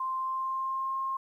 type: tone with pitch glide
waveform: sine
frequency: 1046.5 to 1067.3 Hz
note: C6 to C6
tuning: 0 to +34 cents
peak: -29 dBFS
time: 0-1.17 s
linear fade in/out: 5 ms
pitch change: +34 cents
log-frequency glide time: 0.17-0.98 s
effects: 11-bit